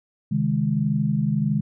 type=chord; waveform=sine; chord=Ab major; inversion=first; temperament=equal with one note detuned; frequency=134.03 / 155.56 / 207.7 Hz; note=C3 / Eb3 / Ab3; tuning=+42 / 0 / 0 cents; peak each=-25 / -23 / -23 dBFS; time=0.31-1.61 s; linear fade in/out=10 ms; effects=none